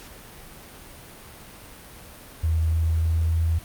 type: tone with pitch steps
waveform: sine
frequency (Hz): 80.6 / 81.07 / 81.54 / 82.01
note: E2 / E2 / E2 / E2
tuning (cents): -38 / -28 / -18 / -8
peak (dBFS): -19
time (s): 2.43-3.59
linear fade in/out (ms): 10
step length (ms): 290
effects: pink hiss -44 dBFS RMS until 3.64 s + Opus 48 kbps